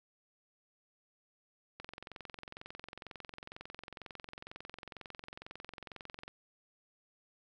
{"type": "click train", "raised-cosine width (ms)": 0.3, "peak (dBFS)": -29, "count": 100, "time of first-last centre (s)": [1.8, 6.28], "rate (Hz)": 22.1, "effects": []}